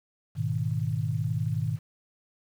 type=chord; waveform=sine; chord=G# minor; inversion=none; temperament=equal with one note detuned; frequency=104.79 / 123.47 / 155.56 Hz; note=G#2 / B2 / D#3; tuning=+16 / 0 / 0 cents; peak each=-30 dBFS; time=0.35-1.79 s; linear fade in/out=50 ms; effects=9-bit